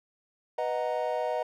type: chord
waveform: triangle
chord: B major seventh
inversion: none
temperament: equal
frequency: 493.9 / 622.3 / 740 / 932.3 Hz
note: B4 / D#5 / F#5 / A#5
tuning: 0 / 0 / 0 / 0 cents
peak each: -31 / -29 / -32 / -34 dBFS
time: 0.58-1.43 s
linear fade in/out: 5 ms
effects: none

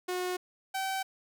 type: tone pair in turn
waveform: sawtooth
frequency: 363 / 769.2 Hz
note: F#4 / G5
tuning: -33 / -33 cents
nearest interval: octave + minor second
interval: 1300 cents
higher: second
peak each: -27 / -27 dBFS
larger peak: neither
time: 0.08-0.37 / 0.74-1.03 s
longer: neither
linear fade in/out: 10 ms
effects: none

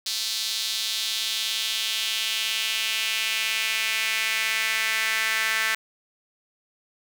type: tone with high-pass filter sweep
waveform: sawtooth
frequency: 221 Hz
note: A3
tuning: 8 cents sharp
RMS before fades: -26 dBFS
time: 0.06-5.75 s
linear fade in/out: 5 ms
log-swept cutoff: 4200 to 1800 Hz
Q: 2.6
effects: none

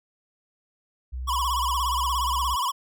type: tone with pitch glide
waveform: sine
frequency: 63.2 to 62.76 Hz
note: B1 to B1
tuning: +41 to +28 cents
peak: -29 dBFS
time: 1.12-2.56 s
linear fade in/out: 20 ms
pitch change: -13 cents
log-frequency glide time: 1.36-1.83 s
type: tone with vibrato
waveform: square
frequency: 1046.5 Hz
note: C6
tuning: in tune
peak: -24 dBFS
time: 1.27-2.72 s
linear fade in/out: 20 ms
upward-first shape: sine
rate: 17 Hz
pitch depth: 140 cents each way
effects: none

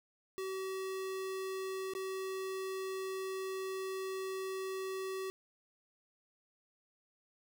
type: tone with dropouts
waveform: square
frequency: 380.8 Hz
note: F#4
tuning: 50 cents sharp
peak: -38 dBFS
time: 0.38-5.3 s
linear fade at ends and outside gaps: 0 ms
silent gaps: 1.936-1.951 s
effects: none

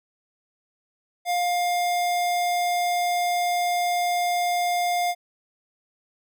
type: tone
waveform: square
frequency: 706 Hz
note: F5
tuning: 19 cents sharp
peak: -22 dBFS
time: 1.25-5.15 s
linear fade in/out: 50 ms
effects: none

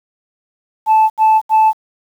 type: tone bursts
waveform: sine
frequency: 874 Hz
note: A5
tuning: 12 cents flat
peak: -5 dBFS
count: 3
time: 0.86-1.732 s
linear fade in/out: 50 ms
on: 240 ms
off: 76 ms
effects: tanh soft clip ceiling -5 dBFS + 7-bit

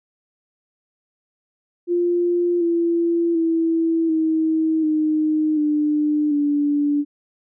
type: tone with pitch steps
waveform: sine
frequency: 349.2 / 338.7 / 328.5 / 318.6 / 309 / 299.6 / 290.6 Hz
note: F4 / E4 / E4 / D#4 / D#4 / D4 / D4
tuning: 0 / +47 / -6 / +41 / -12 / +35 / -18 cents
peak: -16 dBFS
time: 1.87-7.05 s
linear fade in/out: 50 ms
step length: 740 ms
effects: none

